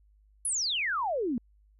sine exponential sweep, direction down, 11000 to 220 Hz, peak -27 dBFS, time 0.45-1.38 s, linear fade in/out 2 ms, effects added 51 Hz sine -59 dBFS peak until 1.79 s

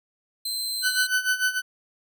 sawtooth tone, 4104 Hz, C8, 34 cents flat, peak -24 dBFS, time 0.45-1.07 s, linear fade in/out 5 ms
40% pulse tone with tremolo, 1506 Hz, F#6, 30 cents sharp, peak -18 dBFS, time 0.82-1.62 s, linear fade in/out 50 ms, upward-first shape sine, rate 6.7 Hz, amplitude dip 80%
effects none

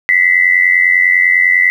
sine tone pair together, 1957 / 2047 Hz, B6 / C7, -16 / -38 cents, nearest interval minor second, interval 78 cents, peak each -10 / -10 dBFS, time 0.09-1.7 s, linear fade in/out 0 ms, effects 7-bit

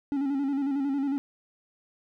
triangle tone with vibrato, 277.2 Hz, C#4, in tune, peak -23 dBFS, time 0.12-1.18 s, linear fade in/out 0 ms, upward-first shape square, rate 11 Hz, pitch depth 51 cents each way, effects none

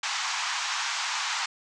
pink band-pass noise, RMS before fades -30 dBFS, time 0.03-1.46 s, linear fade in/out 5 ms, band 840 to 7200 Hz, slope 48 dB/octave, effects none

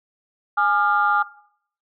sine chord, D diminished, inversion second, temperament equal with one note detuned, 830.6 / 1204.2 / 1396.9 Hz, Ab5 / D6 / F6, 0 / +43 / 0 cents, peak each -20 dBFS, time 0.57-1.23 s, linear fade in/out 10 ms, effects noise-tail reverb RT60 0.6 s tail -18 dB re dry + tanh soft clip ceiling -7 dBFS

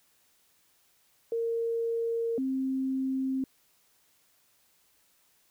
sine tone pair in turn, 461 / 264.4 Hz, A#4 / C4, -19 / +18 cents, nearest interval minor seventh, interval 963 cents, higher first, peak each -27 dBFS, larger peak neither, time 1.32-2.38 / 2.38-3.44 s, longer neither, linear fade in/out 2 ms, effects white hiss -67 dBFS RMS until 5.5 s

